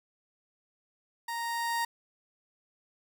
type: tone with level ramp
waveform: 30% pulse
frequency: 932.3 Hz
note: A#5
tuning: in tune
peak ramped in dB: -31 to -25 dBFS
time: 1.28-1.85 s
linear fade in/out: 5 ms
effects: none